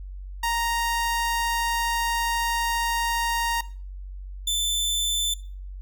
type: tone pair in turn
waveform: sawtooth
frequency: 932.3 / 3530 Hz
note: A#5 / A7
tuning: 0 / +5 cents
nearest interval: octave + major seventh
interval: 2305 cents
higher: second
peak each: -19 dBFS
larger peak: neither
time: 0.43-3.61 / 4.47-5.34 s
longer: first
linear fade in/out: 5 ms
effects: noise-tail reverb RT60 0.4 s tail -18 dB re dry + added 47 Hz sine -34 dBFS peak until 5.81 s